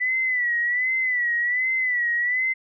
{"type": "tone with vibrato", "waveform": "sine", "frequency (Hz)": 1975.5, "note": "B6", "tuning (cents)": 0, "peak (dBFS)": -20, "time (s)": [0, 2.54], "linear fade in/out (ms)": 20, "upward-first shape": "sine", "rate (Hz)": 1.3, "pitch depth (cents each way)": 77, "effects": []}